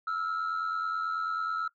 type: tone pair together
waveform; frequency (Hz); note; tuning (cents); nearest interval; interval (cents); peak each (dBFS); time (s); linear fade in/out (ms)
sine; 1311.8 / 1401; E6 / F6; -9 / +5; minor second; 114; -28 / -33; 0.07-1.68; 5
effects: noise-tail reverb RT60 0.1 s tail -20 dB re dry + tanh soft clip ceiling -26 dBFS